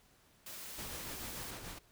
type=noise; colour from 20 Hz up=white; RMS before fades=-47 dBFS; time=0.46-1.51 s; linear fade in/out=5 ms
type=noise with tremolo; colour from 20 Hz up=pink; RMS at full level=-45 dBFS; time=0.78-1.79 s; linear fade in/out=10 ms; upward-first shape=sine; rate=6.9 Hz; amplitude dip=40%
effects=pink hiss -67 dBFS RMS until 1.91 s